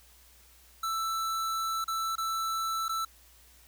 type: tone with dropouts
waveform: square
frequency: 1324 Hz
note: E6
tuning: 7 cents sharp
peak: -30 dBFS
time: 0.83-3.05 s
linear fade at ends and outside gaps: 5 ms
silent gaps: 1.843-1.879 / 2.156-2.18 / 2.883-2.892 s
effects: added 60 Hz sine -60 dBFS peak until 3.67 s + white hiss -59 dBFS RMS until 3.67 s